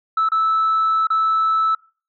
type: tone with dropouts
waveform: sine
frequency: 1311 Hz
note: E6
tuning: 10 cents flat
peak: -13 dBFS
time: 0.17-1.75 s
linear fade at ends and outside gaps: 5 ms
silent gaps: 0.289-0.318 / 1.071-1.102 s
effects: noise-tail reverb RT60 0.4 s tail -24 dB re dry + tanh soft clip ceiling -12 dBFS